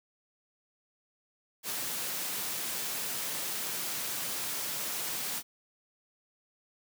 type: high-pass noise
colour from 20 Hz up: white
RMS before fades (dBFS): -35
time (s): 1.63-5.43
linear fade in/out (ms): 50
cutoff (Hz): 110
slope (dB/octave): 48
effects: none